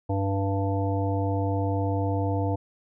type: harmonic tone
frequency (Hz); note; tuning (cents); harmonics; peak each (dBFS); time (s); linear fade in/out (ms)
98; G2; 0; 1 / 3 / 5 / 7 / 9; -25 / -30 / -32 / -33 / -35; 0.09-2.56; 10
effects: none